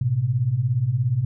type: beating tone pair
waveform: sine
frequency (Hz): 110.3 / 127.3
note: A2 / C3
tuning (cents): +5 / -47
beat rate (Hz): 17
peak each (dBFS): -24 / -20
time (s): 0.01-1.25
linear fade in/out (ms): 5
effects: none